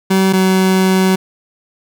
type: tone pair in turn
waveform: 30% pulse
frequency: 190.8 / 188.28 Hz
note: G3 / F#3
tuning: -47 / +30 cents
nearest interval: unison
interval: 23 cents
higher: first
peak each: -7 dBFS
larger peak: neither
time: 0.1-0.33 / 0.33-1.16 s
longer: second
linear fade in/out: 10 ms
effects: none